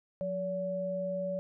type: tone pair together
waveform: sine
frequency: 180.06 / 570 Hz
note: F#3 / C#5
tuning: -47 / +48 cents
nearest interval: octave + minor sixth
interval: 1995 cents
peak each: -38 / -32 dBFS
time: 0.21-1.39 s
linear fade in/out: 0 ms
effects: none